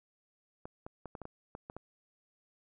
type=clicks; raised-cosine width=1 ms; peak=-29 dBFS; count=9; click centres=0.655 / 0.865 / 1.057 / 1.152 / 1.217 / 1.254 / 1.551 / 1.699 / 1.766 s; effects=none